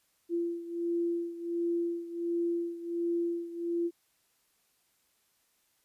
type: beating tone pair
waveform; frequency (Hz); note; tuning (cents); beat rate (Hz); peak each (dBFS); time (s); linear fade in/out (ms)
sine; 341.1 / 342.5; F4 / F4; -41 / -34; 1.4; -31 / -35; 0.29-3.91; 50
effects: white hiss -72 dBFS RMS until 5.84 s + resampled to 32000 Hz